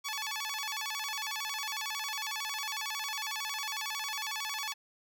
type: tone with vibrato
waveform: 10% pulse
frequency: 987.8 Hz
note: B5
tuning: in tune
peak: -26 dBFS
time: 0.04-4.74 s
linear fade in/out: 20 ms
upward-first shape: square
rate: 11 Hz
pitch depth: 230 cents each way
effects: none